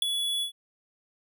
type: tone with ADSR envelope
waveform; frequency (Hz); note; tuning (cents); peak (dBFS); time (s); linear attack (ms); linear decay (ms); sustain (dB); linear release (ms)
square; 3401; G#7; +40; -18; 0.02-0.52; 4; 6; -9; 100
effects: none

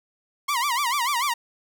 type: tone with vibrato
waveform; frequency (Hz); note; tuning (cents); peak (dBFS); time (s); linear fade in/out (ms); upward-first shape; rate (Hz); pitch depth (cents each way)
sawtooth; 1049; C6; +4; -18; 0.48-1.34; 10; sine; 6.8; 210
effects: none

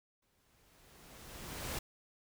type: noise with exponential growth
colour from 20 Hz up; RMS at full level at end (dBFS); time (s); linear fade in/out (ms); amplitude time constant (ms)
pink; -38; 0.22-1.79; 5; 340
effects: none

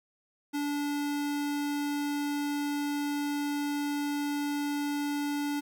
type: tone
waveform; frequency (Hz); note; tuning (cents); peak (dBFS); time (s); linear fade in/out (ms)
square; 289.6; D4; -24; -30; 0.53-5.61; 20
effects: 10-bit

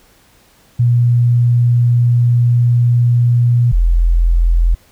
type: tone pair in turn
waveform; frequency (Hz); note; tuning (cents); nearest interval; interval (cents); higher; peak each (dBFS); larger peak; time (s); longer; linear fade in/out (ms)
sine; 120.4 / 42.4; B2 / E1; -44 / +50; octave + tritone; 1806; first; -8; neither; 0.79-3.72 / 3.72-4.75; first; 10
effects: pink hiss -50 dBFS RMS until 4.91 s

